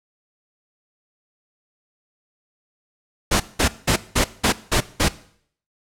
pink noise bursts, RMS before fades -17 dBFS, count 7, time 3.31-5.087 s, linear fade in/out 10 ms, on 91 ms, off 190 ms, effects noise-tail reverb RT60 0.6 s tail -18 dB re dry + low-pass 10000 Hz 12 dB/octave

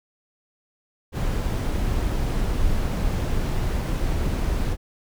brown noise, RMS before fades -23 dBFS, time 1.12-4.77 s, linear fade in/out 50 ms, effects none

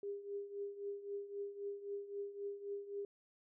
sine tone with tremolo, 403.2 Hz, G4, 49 cents sharp, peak -38 dBFS, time 0.03-3.05 s, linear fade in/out 2 ms, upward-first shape triangle, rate 3.8 Hz, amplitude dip 80%, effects none

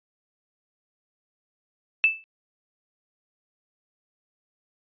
sine tone with exponential decay, 2637 Hz, E7, in tune, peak -12 dBFS, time 2.04-2.24 s, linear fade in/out 0 ms, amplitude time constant 42 ms, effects resampled to 11025 Hz

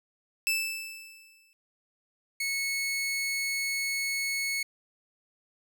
sawtooth tone with exponential decay, 2637 Hz, E7, in tune, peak -20 dBFS, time 0.47-1.53 s, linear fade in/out 0 ms, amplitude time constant 230 ms
sawtooth tone, 2200 Hz, C#7, 14 cents flat, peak -25 dBFS, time 2.4-4.63 s, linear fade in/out 5 ms
effects none

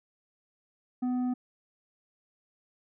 sine tone with tanh clipping, 250 Hz, B3, 21 cents sharp, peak -28 dBFS, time 1.02-1.34 s, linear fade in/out 10 ms, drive 7 dB, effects none

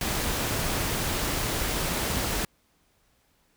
pink noise, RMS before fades -28 dBFS, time 0.01-2.45 s, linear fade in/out 2 ms, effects pink hiss -67 dBFS RMS until 3.56 s

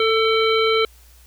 harmonic tone with a mistuned harmonic, 444 Hz, A4, 16 cents sharp, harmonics 1 / 3 / 5 / 7 / 9, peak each -17 / -22 / -24 / -25 / -27 dBFS, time 0-0.85 s, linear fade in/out 2 ms, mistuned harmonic 5, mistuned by +35 cents, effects added 60 Hz sine -47 dBFS peak until 1.26 s + white hiss -53 dBFS RMS until 1.26 s

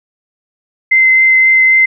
sine tone with vibrato, 2067 Hz, C7, 22 cents flat, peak -5 dBFS, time 0.91-1.86 s, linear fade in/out 10 ms, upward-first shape triangle, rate 3.8 Hz, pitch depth 10 cents each way, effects none

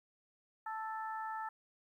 harmonic tone, 440 Hz, A4, in tune, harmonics 2 / 3 / 4, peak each -40 / -44 / -48 dBFS, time 0.66-1.49 s, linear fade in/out 5 ms, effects 12-bit

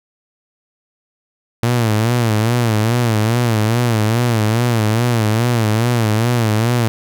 sawtooth tone with vibrato, 114.2 Hz, A#2, 35 cents flat, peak -9 dBFS, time 1.63-6.88 s, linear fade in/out 0 ms, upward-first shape sine, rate 2.4 Hz, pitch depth 120 cents each way, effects none

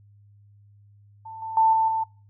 sine tone with level steps, 890 Hz, A5, 20 cents sharp, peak -36 / -30 / -15 / -18 / -22 dBFS, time 1.25-2.04 s, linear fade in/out 10 ms, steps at 1.42 / 1.57 / 1.73 / 1.88 s, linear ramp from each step 2 ms, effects noise-tail reverb RT60 0.4 s tail -23 dB re dry + added 102 Hz sine -51 dBFS peak until 2.29 s

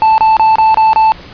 triangle tone bursts, 880 Hz, A5, in tune, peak -3 dBFS, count 6, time 0.02-1.12 s, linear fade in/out 0 ms, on 160 ms, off 28 ms, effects pink hiss -33 dBFS RMS until 1.33 s + resampled to 11025 Hz

